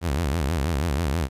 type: tone with vibrato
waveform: sawtooth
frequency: 76.1 Hz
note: D#2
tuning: 38 cents flat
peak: -18 dBFS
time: 0.01-1.29 s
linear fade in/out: 50 ms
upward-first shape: sine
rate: 6.2 Hz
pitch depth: 250 cents each way
effects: resampled to 32000 Hz + 10-bit